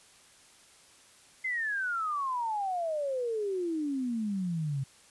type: exponential sweep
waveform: sine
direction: down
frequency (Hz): 2093 to 131.8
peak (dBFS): -29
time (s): 1.44-4.84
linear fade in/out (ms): 10
effects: white hiss -58 dBFS RMS until 5.1 s + resampled to 24000 Hz